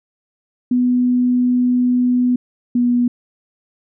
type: tone pair in turn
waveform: sine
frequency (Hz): 247.9 / 243.2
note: B3 / B3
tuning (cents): +7 / -26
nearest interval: unison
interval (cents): 33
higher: first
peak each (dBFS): -12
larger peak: neither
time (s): 0.71-2.36 / 2.75-3.08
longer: first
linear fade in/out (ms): 5
effects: none